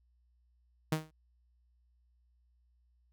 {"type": "tone with exponential decay", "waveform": "sawtooth", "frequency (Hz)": 156.8, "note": "D#3", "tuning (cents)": 14, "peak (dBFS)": -22, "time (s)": [0.92, 1.11], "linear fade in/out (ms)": 5, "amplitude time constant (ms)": 40, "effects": ["added 60 Hz sine -67 dBFS peak until 3.12 s"]}